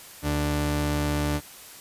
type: tone pair together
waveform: sawtooth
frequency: 73.65 / 147.3 Hz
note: D2 / D3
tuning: +6 / +6 cents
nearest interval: octave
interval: 1200 cents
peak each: -23 / -20 dBFS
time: 0.22-1.41 s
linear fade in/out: 50 ms
effects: white hiss -45 dBFS RMS until 1.8 s + resampled to 32000 Hz